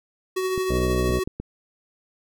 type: tone with tremolo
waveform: square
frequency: 373.8 Hz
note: F#4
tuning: 18 cents sharp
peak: -22 dBFS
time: 0.36-1.24 s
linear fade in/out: 10 ms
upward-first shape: triangle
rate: 13 Hz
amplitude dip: 35%
type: clicks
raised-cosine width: 3 ms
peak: -17 dBFS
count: 4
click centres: 0.578 / 1.1 / 1.275 / 1.4 s
type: harmonic tone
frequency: 62.3 Hz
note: B1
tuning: 16 cents sharp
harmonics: 1 / 2 / 3 / 4 / 5 / 6 / 7 / 8 / 9 / 10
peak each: -25 / -28 / -30 / -31 / -32 / -33 / -33 / -34 / -35 / -35 dBFS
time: 0.69-1.2 s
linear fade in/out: 20 ms
effects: none